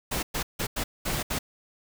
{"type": "noise bursts at uneven times", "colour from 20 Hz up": "pink", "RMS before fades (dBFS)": -29, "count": 6, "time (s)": [[0.11, 0.23], [0.34, 0.43], [0.59, 0.67], [0.76, 0.84], [1.05, 1.23], [1.3, 1.39]], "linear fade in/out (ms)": 10, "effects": []}